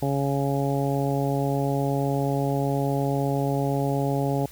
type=harmonic tone; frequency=139.1 Hz; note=C#3; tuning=6 cents sharp; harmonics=1 / 2 / 3 / 4 / 5 / 6; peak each=-25 / -28 / -30 / -31 / -32 / -33 dBFS; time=0.02-4.46 s; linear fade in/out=5 ms; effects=added 60 Hz sine -48 dBFS peak until 4.51 s + white hiss -48 dBFS RMS until 4.51 s